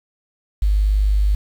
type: tone with quantisation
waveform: sine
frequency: 50.8 Hz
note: G#1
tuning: 38 cents flat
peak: -13 dBFS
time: 0.62-1.35 s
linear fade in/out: 5 ms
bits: 7
effects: none